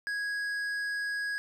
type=tone with tanh clipping; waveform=sine; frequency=1657 Hz; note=G#6; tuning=4 cents flat; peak=-32 dBFS; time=0.07-1.38 s; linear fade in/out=0 ms; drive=9 dB; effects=none